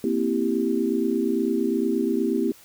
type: chord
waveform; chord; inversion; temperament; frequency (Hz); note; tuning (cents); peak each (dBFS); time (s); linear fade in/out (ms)
sine; C dominant seventh; third; equal; 233.1 / 261.6 / 329.6 / 392; Bb3 / C4 / E4 / G4; 0 / 0 / 0 / 0; -26; 0.04-2.52; 2
effects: white hiss -51 dBFS RMS until 2.64 s